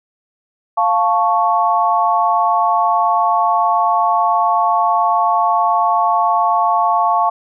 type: chord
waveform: sine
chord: F augmented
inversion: none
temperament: equal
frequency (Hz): 698.5 / 880 / 1108.7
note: F5 / A5 / C#6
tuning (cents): 0 / 0 / 0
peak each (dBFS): -16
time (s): 0.77-7.3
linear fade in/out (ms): 10
effects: none